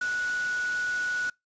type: tone in noise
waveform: sine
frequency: 1471 Hz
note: F#6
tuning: 11 cents flat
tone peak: -26 dBFS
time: 0.01-1.3 s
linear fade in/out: 5 ms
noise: white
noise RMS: -39 dBFS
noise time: 0.01-1.3 s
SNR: +10 dB
effects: noise-tail reverb RT60 0.2 s tail -26 dB re dry + resampled to 16000 Hz